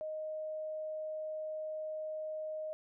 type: tone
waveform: sine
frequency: 622 Hz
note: D#5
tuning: 1 cent flat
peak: -37 dBFS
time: 0.01-2.73 s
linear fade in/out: 0 ms
effects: none